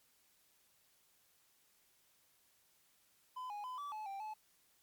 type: tone with pitch steps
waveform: triangle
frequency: 1012 / 827 / 1011 / 1153 / 860 / 786 / 861 Hz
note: B5 / G#5 / B5 / D6 / A5 / G5 / A5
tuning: +42 / -8 / +40 / -32 / -40 / +4 / -38 cents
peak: -40 dBFS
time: 3.36-4.34 s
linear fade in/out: 10 ms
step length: 140 ms
effects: white hiss -72 dBFS RMS until 4.82 s + MP3 96 kbps